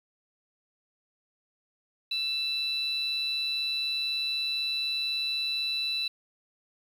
sine tone pair together, 2651 / 3972 Hz, E7 / B7, +9 / +9 cents, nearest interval perfect fifth, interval 700 cents, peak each -33 / -27 dBFS, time 2.11-6.08 s, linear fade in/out 5 ms, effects tanh soft clip ceiling -23 dBFS + 9-bit

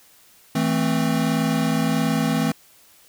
square chord, A minor, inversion second, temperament equal with one note detuned, 162.73 / 220 / 261.6 Hz, E3 / A3 / C4, -22 / 0 / 0 cents, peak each -24 dBFS, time 0.55-2.52 s, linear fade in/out 5 ms, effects white hiss -53 dBFS RMS until 3.08 s

